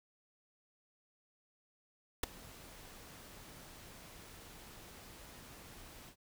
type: noise with ADSR envelope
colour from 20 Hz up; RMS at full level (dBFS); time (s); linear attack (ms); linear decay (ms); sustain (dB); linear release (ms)
pink; -31; 2.23-6.16; 5; 9; -23; 80
effects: none